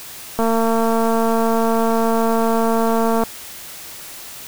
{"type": "click train", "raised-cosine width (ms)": 1, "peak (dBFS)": -6, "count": 647, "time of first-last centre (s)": [0.39, 3.236], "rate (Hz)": 227, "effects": ["white hiss -35 dBFS RMS until 4.47 s"]}